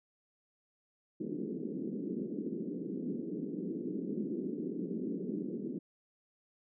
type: band-pass noise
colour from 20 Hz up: pink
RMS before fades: -38 dBFS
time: 1.2-5.79 s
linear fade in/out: 10 ms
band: 180 to 410 Hz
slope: 48 dB/octave
effects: none